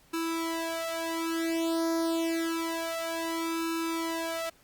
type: tone with flanger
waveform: sawtooth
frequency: 329.6 Hz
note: E4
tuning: in tune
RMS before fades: -31 dBFS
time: 0.13-4.5 s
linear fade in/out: 10 ms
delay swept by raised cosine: 0.76 to 2.86 ms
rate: 0.28 Hz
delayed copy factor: +0.95
effects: pink hiss -61 dBFS RMS until 4.63 s + Opus 48 kbps